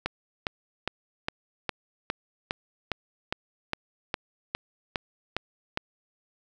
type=click train; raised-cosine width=0.3 ms; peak=-11 dBFS; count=15; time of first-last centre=0.06-5.774 s; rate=2.45 Hz; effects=none